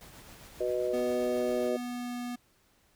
pink noise with tremolo, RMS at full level -50 dBFS, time 0.01-1.69 s, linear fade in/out 0 ms, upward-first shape sine, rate 7.5 Hz, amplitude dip 30%
sine chord, B major, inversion second, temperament just, 370.4 / 493.9 / 617.4 Hz, F#4 / B4 / D#5, +2 / 0 / -14 cents, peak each -32 dBFS, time 0.6-1.77 s, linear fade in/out 10 ms
square tone with pitch glide, 246.9 to 243.8 Hz, B3 to B3, 0 to -22 cents, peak -35 dBFS, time 0.93-2.36 s, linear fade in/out 10 ms, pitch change -22 cents, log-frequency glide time 1.23-2.16 s
effects pink hiss -67 dBFS RMS until 2.95 s

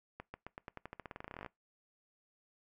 accelerating click train, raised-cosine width 0.5 ms, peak -29 dBFS, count 23, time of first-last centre 0.2-1.462 s, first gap 140 ms, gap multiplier 0.9, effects noise-tail reverb RT60 0.2 s tail -23 dB re dry

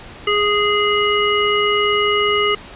harmonic tone, 414.7 Hz, G#4, 3 cents flat, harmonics 1 / 3 / 5 / 7, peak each -18 / -19 / -21 / -20 dBFS, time 0.27-2.55 s, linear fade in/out 5 ms, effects pink hiss -37 dBFS RMS until 2.75 s + resampled to 8000 Hz

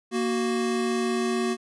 square tone pair together, 234.1 / 371.6 Hz, A#3 / F#4, +8 / +7 cents, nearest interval minor sixth, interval 799 cents, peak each -27 dBFS, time 0.11-1.57 s, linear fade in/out 50 ms, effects resampled to 24000 Hz

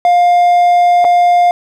triangle tone with dropouts, 705 Hz, F5, 16 cents sharp, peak -4 dBFS, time 0.05-1.51 s, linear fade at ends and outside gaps 1 ms, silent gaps 1.044-1.049 s, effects none

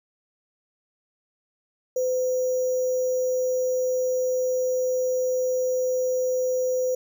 sine tone with sample-and-hold, 509 Hz, C5, 48 cents flat, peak -21 dBFS, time 1.96-6.95 s, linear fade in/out 5 ms, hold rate 6300 Hz, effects none

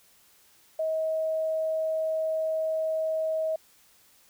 sine tone, 636 Hz, D#5, 38 cents sharp, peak -25 dBFS, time 0.79-3.56 s, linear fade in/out 5 ms, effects white hiss -60 dBFS RMS until 4.29 s

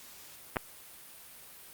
clicks, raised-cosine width 0.5 ms, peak -23 / -12 dBFS, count 2, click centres 0.56 / 0.568 s, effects white hiss -51 dBFS RMS until 1.73 s + Opus 48 kbps

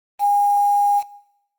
sine tone with quantisation, 815 Hz, G#5, 33 cents flat, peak -13 dBFS, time 0.19-1.03 s, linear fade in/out 50 ms, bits 6, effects noise-tail reverb RT60 0.9 s tail -20 dB re dry + Opus 32 kbps

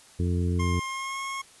harmonic tone, 88.1 Hz, F2, 16 cents sharp, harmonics 1 / 2 / 3 / 4 / 5, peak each -24 / -30 / -34 / -36 / -38 dBFS, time 0.19-0.8 s, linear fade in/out 10 ms
25% pulse tone with pitch glide, 1063 to 1087.2 Hz, C6 to C#6, +27 to -34 cents, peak -27 dBFS, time 0.59-1.42 s, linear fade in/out 10 ms, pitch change +39 cents, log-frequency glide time 0.85-1.19 s
effects white hiss -53 dBFS RMS until 1.6 s + resampled to 24000 Hz

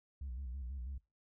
sine tone with vibrato, 64.5 Hz, C2, 24 cents flat, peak -38 dBFS, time 0.21-0.98 s, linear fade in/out 5 ms, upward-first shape square, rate 6.1 Hz, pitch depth 110 cents each way, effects noise-tail reverb RT60 0.3 s tail -26 dB re dry + tanh soft clip ceiling -38 dBFS

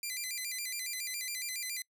10% pulse tone with vibrato, 2198 Hz, C#7, 15 cents flat, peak -27 dBFS, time 0.03-1.82 s, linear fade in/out 2 ms, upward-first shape square, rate 7.2 Hz, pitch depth 140 cents each way, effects noise-tail reverb RT60 0.1 s tail -24 dB re dry

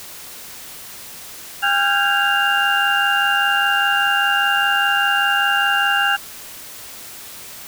sine tone cluster, 804 / 1382 / 1547 / 1632 / 2797 Hz, G5 / F6 / G6 / G#6 / F7, +44 / -19 / -23 / -31 / +2 cents, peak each -21 dBFS, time 1.62-6.17 s, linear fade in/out 20 ms, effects white hiss -36 dBFS RMS until 7.67 s

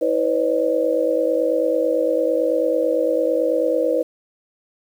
sine tone cluster, 323.4 / 497 / 546 / 607 Hz, E4 / B4 / C#5 / D#5, -33 / +11 / -26 / -43 cents, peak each -24 / -19 / -22 / -25 dBFS, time 0.01-4.03 s, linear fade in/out 10 ms, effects 8-bit

